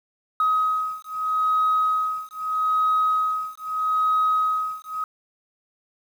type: beating tone pair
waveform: sine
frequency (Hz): 1264 / 1264.79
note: D#6 / D#6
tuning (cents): +27 / +28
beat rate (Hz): 0.79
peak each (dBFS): -22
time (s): 0.4-5.04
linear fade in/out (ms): 2
effects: tanh soft clip ceiling -13 dBFS + 8-bit